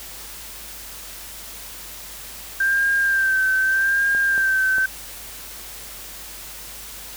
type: tone with vibrato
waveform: sine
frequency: 1574 Hz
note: G6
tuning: 7 cents sharp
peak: -16 dBFS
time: 2.6-4.86 s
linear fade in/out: 5 ms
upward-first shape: sine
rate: 0.83 Hz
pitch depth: 41 cents each way
type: clicks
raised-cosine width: 1 ms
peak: -21 dBFS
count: 3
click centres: 4.149 / 4.379 / 4.783 s
effects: added 50 Hz sine -46 dBFS peak until 7.16 s + white hiss -37 dBFS RMS until 7.16 s